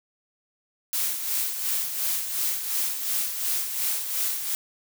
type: noise with tremolo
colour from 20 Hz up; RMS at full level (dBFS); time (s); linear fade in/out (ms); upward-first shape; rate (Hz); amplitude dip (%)
blue; -25; 0.93-4.55; 0; sine; 2.8; 55
effects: none